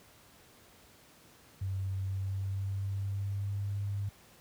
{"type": "tone with pitch glide", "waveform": "sine", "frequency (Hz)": [96, 100.6], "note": ["G2", "G2"], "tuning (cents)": [-36, 45], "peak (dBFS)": -31, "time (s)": [1.61, 4.09], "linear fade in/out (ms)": 5, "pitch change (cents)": 81, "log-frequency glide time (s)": [2.03, 3.71], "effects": ["pink hiss -59 dBFS RMS until 4.4 s", "high-pass 60 Hz 12 dB/octave"]}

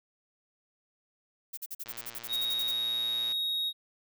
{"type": "noise bursts", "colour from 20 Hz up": "violet", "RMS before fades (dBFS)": -38, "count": 14, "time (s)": [1.53, 2.718], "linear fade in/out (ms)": 10, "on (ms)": 44, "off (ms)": 44}
{"type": "click train", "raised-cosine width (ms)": 0.2, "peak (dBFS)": -28, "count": 172, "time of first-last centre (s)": [1.86, 3.322], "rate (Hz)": 117}
{"type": "tone", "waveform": "triangle", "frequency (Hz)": 3767, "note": "A#7", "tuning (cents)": 17, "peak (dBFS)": -27, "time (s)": [2.28, 3.73], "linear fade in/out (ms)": 50}
{"effects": []}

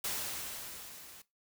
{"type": "noise with level ramp", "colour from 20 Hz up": "white", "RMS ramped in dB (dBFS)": [-35, -53], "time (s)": [0.04, 1.22], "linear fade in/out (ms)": 5, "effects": ["noise-tail reverb RT60 0.2 s tail -18 dB re dry"]}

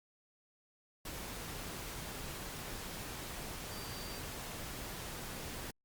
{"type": "tone in noise", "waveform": "sine", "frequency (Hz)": 4682, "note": "D8", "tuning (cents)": -6, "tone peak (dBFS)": -51, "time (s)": [3.71, 4.19], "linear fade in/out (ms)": 5, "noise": "pink", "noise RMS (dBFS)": -44, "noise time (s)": [1.05, 5.71], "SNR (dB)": -10, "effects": ["Opus 48 kbps"]}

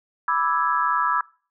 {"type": "chord", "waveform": "sine", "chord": "E dominant seventh", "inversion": "second", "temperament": "equal", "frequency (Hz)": [987.8, 1174.7, 1318.5, 1661.2], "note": ["B5", "D6", "E6", "G#6"], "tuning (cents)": [0, 0, 0, 0], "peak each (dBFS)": [-24, -25, -23, -27], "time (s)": [0.28, 1.21], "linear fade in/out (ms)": 2, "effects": ["noise-tail reverb RT60 0.4 s tail -23 dB re dry"]}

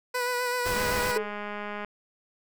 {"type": "tone with vibrato", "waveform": "15% pulse", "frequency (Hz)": 493.9, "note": "B4", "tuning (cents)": 0, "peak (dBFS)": -20, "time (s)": [0.14, 1.18], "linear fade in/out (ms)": 10, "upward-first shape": "sine", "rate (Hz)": 7.8, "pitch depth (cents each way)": 26}
{"type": "noise", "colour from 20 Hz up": "pink", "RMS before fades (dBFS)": -33, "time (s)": [0.65, 1.12], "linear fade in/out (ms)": 10}
{"type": "click train", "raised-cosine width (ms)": 0.5, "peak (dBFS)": -21, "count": 226, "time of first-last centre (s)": [0.76, 1.847], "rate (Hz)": 207}
{"type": "tone with exponential decay", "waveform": "sine", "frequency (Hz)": 430, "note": "A4", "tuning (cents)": -40, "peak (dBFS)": -20, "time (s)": [1.16, 1.34], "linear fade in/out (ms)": 5, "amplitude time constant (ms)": 38}
{"effects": []}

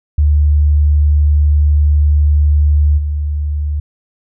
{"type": "tone with level steps", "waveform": "sine", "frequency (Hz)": 74, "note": "D2", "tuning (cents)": 14, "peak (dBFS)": [-7, -14], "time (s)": [0.18, 3.8], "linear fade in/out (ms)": 5, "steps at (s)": 2.97, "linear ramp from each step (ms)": 20, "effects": []}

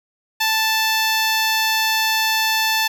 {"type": "tone", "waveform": "10% pulse", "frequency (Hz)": 880, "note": "A5", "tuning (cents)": 0, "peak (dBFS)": -8, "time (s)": [0.4, 2.88], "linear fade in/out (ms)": 10, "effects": []}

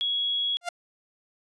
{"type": "tone", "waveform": "sine", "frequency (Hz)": 3335, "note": "G#7", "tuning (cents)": 7, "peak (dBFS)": -24, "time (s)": [0.01, 0.57], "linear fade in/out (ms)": 0}
{"type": "tone with exponential growth", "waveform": "sawtooth", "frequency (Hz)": 698.5, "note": "F5", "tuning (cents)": 0, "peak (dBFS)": -21, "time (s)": [0.61, 0.69], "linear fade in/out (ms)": 5, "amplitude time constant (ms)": 16}
{"effects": ["resampled to 22050 Hz"]}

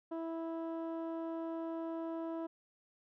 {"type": "tone with low-pass filter", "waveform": "15% pulse", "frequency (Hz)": 328.3, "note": "E4", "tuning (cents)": -7, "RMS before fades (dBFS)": -40, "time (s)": [0.11, 2.47], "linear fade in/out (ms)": 10, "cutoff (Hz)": 670, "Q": 0.55, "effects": []}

